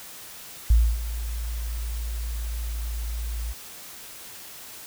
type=tone with ADSR envelope; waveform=sine; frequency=56.6 Hz; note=A1; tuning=50 cents sharp; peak=-12 dBFS; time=0.7-3.54 s; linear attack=5 ms; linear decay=270 ms; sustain=-15 dB; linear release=31 ms; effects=white hiss -42 dBFS RMS until 4.86 s